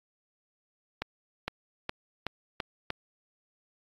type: accelerating click train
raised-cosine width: 0.3 ms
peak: -15 dBFS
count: 6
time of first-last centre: 1.02-2.904 s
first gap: 460 ms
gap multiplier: 0.9
effects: AAC 32 kbps